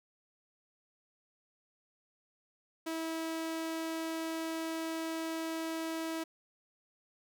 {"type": "tone", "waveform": "sawtooth", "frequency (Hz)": 324.6, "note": "E4", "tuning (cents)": -27, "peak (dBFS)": -31, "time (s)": [2.86, 6.24], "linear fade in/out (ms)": 10, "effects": []}